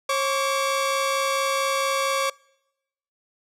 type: tone pair together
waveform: sawtooth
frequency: 541.8 / 1148 Hz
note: C#5 / D6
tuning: -40 / -40 cents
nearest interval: octave + minor second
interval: 1300 cents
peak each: -20 dBFS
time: 0.09-2.3 s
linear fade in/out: 5 ms
effects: noise-tail reverb RT60 0.9 s tail -26 dB re dry + low-pass 11000 Hz 12 dB/octave